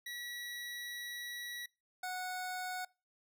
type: tone pair in turn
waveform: 25% pulse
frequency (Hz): 1933 / 735.7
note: B6 / F#5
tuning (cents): -38 / -10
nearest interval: octave + perfect fourth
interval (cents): 1672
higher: first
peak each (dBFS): -38 / -34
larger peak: second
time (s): 0.06-1.66 / 2.03-2.85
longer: first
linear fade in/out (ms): 5
effects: noise-tail reverb RT60 0.3 s tail -24 dB re dry